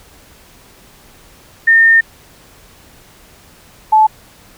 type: tone pair in turn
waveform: sine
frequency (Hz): 1820 / 867.2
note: A#6 / A5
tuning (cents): -42 / -25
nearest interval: octave + minor second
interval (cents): 1283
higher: first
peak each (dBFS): -5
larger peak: neither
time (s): 1.67-2.01 / 3.92-4.07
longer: first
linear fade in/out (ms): 10
effects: pink hiss -44 dBFS RMS until 4.57 s